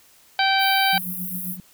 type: harmonic tone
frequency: 776 Hz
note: G5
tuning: 18 cents flat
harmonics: 1 / 2 / 3 / 4 / 5 / 6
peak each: -20 / -23 / -25 / -26 / -27 / -28 dBFS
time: 0.39-0.98 s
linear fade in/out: 2 ms
type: high-pass noise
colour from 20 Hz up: pink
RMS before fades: -31 dBFS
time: 0.58-1.58 s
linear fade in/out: 50 ms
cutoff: 11000 Hz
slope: 48 dB/octave
type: tone with tremolo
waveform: sine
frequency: 182.1 Hz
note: F#3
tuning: 27 cents flat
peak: -28 dBFS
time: 0.93-1.6 s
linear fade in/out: 0 ms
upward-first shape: sine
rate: 7.6 Hz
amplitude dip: 80%
effects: white hiss -54 dBFS RMS until 1.73 s